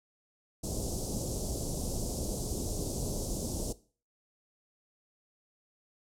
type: band-stop noise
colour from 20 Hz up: pink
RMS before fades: -34 dBFS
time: 0.63-3.73 s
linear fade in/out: 10 ms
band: 610 to 5600 Hz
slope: 24 dB/octave
effects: noise-tail reverb RT60 0.4 s tail -18 dB re dry + low-pass 10000 Hz 12 dB/octave